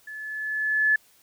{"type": "tone with level ramp", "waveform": "sine", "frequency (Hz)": 1725, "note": "A6", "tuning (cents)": -35, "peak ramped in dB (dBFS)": [-36, -16], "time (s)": [0.07, 0.96], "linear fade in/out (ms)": 5, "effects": ["white hiss -59 dBFS RMS until 1.22 s"]}